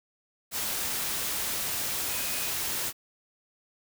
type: tone in noise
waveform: sine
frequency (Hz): 2500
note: D#7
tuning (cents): +8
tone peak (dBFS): -41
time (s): 2.06-2.54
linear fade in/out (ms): 50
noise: white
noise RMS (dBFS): -31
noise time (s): 0.51-2.93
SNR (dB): -13
effects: none